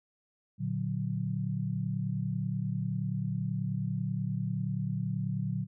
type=chord; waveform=sine; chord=Bb augmented; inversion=none; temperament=equal; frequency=116.54 / 146.83 / 185 Hz; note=Bb2 / D3 / F#3; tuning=0 / 0 / 0 cents; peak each=-34 dBFS; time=0.58-5.67 s; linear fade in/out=50 ms; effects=none